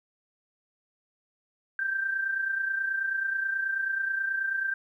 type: tone pair together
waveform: sine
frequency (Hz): 1568.7 / 1598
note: G6 / G6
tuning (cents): +1 / +33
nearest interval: unison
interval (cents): 32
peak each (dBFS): -27 / -35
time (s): 1.79-4.74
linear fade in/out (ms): 2
effects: 11-bit